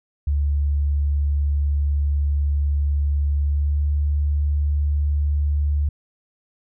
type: tone with pitch glide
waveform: sine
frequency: 72 to 73.05 Hz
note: D2 to D2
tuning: -34 to -9 cents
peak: -17 dBFS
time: 0.27-5.89 s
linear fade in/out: 5 ms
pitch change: +25 cents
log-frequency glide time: 3.44-3.8 s
effects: none